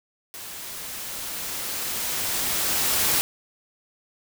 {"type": "noise with level ramp", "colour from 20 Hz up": "white", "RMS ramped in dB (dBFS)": [-38, -21], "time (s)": [0.34, 3.21], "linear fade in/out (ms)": 0, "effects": []}